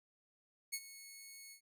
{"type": "tone with ADSR envelope", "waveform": "10% pulse", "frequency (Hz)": 2199, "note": "C#7", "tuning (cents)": -14, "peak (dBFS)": -27, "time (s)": [0.72, 1.61], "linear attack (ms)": 18, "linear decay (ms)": 54, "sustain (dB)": -16, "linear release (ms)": 93, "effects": []}